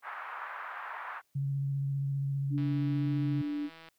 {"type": "band-pass noise", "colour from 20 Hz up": "pink", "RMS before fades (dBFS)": -41, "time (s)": [0.02, 1.22], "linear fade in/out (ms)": 50, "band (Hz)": [920, 1700], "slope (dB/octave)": 24}
{"type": "tone with vibrato", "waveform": "sine", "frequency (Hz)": 138.59, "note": "C#3", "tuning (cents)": 0, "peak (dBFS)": -29, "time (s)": [1.35, 3.42], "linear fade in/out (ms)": 10, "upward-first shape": "square", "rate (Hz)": 15, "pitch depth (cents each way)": 14}
{"type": "tone with pitch glide", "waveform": "sine", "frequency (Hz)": [289.4, 293.1], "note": ["D4", "D4"], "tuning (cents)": [-25, -3], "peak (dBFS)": -31, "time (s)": [2.5, 3.7], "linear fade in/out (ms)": 50, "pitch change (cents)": 22, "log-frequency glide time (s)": [2.9, 3.12]}
{"type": "click train", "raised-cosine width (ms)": 0.3, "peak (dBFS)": -35, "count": 214, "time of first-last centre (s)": [2.58, 3.887], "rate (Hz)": 163}
{"effects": ["white hiss -75 dBFS RMS until 3.98 s"]}